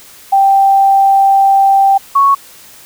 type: tone pair in turn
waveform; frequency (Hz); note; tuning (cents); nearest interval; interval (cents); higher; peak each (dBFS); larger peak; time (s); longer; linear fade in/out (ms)
sine; 784 / 1108.7; G5 / C#6; 0 / 0; tritone; 600; second; -5; neither; 0.32-1.98 / 2.15-2.35; first; 10
effects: white hiss -38 dBFS RMS until 2.85 s